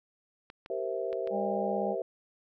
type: clicks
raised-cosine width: 0.3 ms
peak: -29 dBFS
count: 4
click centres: 0.501 / 0.661 / 1.129 / 1.274 s
type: chord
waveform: sine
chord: C dominant seventh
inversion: second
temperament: equal with one note detuned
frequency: 387.5 / 466.2 / 523.3 / 659.3 Hz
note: G4 / Bb4 / C5 / E5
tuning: -20 / 0 / 0 / 0 cents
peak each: -36 dBFS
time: 0.7-2.02 s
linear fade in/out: 2 ms
type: harmonic tone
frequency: 200.8 Hz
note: G3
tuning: 42 cents sharp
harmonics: 1 / 3 / 4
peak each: -35 / -35 / -35 dBFS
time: 1.3-1.96 s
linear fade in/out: 50 ms
effects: none